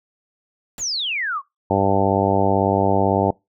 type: noise with exponential decay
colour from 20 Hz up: pink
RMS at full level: -33 dBFS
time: 0.78-0.89 s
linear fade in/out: 1 ms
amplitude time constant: 22 ms
type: exponential sweep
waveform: sine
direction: down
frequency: 7480 to 1042 Hz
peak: -21 dBFS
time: 0.78-1.42 s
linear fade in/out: 50 ms
type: harmonic tone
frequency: 98 Hz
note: G2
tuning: in tune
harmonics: 1 / 2 / 3 / 4 / 5 / 6 / 7 / 8 / 9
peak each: -24 / -24 / -24 / -24 / -24 / -24 / -24 / -24 / -24 dBFS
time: 1.7-3.31 s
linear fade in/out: 5 ms
effects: noise-tail reverb RT60 0.2 s tail -23 dB re dry